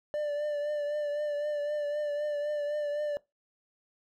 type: tone with vibrato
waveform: triangle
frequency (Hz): 590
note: D5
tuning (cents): +8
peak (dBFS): -27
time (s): 0.14-3.17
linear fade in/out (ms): 0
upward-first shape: triangle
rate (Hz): 3.9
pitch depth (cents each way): 36
effects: noise-tail reverb RT60 0.2 s tail -20 dB re dry